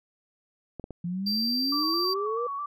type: clicks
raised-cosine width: 2 ms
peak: -24 dBFS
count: 3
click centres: 0.797 / 0.841 / 0.907 s
type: exponential sweep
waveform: sine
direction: up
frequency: 170 to 493.9 Hz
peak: -28 dBFS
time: 1.04-2.47 s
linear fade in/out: 5 ms
type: tone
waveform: triangle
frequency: 4699 Hz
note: D8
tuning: in tune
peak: -25 dBFS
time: 1.26-2.14 s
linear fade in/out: 10 ms
type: tone with vibrato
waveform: sine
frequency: 1142 Hz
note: D6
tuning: 49 cents flat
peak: -30 dBFS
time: 1.72-2.66 s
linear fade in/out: 5 ms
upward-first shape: square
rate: 4.6 Hz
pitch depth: 36 cents each way
effects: none